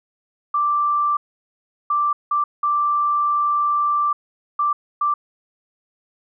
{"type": "tone bursts at uneven times", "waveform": "sine", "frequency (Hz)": 1174.7, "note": "D6", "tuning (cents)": 0, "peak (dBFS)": -16, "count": 6, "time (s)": [[0.54, 1.17], [1.9, 2.13], [2.31, 2.44], [2.63, 4.13], [4.59, 4.73], [5.01, 5.14]], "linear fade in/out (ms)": 5, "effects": []}